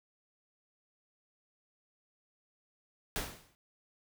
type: noise with exponential decay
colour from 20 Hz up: pink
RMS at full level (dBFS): -33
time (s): 3.16-3.55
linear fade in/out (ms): 0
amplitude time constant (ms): 83
effects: none